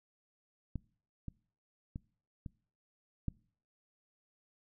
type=clicks; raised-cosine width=5 ms; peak=-25 / -29 / -28 / -30 / -22 dBFS; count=5; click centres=0.757 / 1.283 / 1.959 / 2.462 / 3.283 s; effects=noise-tail reverb RT60 0.5 s tail -24 dB re dry